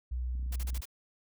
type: tone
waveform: sine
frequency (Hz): 61.74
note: B1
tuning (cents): 0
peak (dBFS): -31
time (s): 0.11-0.81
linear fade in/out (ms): 10
type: clicks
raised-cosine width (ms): 5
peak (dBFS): -39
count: 11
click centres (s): 0.353 / 0.396 / 0.428 / 0.462 / 0.513 / 0.551 / 0.612 / 0.649 / 0.691 / 0.731 / 0.772
type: noise bursts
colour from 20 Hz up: white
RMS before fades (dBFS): -44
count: 5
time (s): 0.52-0.855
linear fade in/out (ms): 5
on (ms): 39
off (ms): 35
effects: none